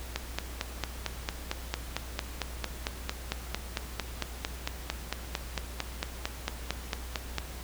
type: click train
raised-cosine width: 0.2 ms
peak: -12 dBFS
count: 33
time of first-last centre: 0.16-7.383 s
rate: 4.43 Hz
effects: added 60 Hz sine -40 dBFS peak until 7.63 s + pink hiss -45 dBFS RMS until 7.63 s